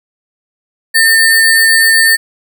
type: tone with sample-and-hold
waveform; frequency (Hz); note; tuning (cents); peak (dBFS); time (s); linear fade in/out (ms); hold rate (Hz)
sine; 1804; A6; +43; -5; 0.94-2.17; 20; 6300
effects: none